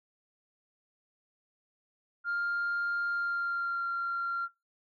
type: tone with pitch glide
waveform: sine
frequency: 1401 to 1380.9 Hz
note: F6 to F6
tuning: +5 to -20 cents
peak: -28 dBFS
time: 2.24-4.49 s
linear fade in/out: 50 ms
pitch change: -25 cents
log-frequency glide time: 3.07-3.87 s
effects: noise-tail reverb RT60 0.2 s tail -18 dB re dry + tanh soft clip ceiling -26 dBFS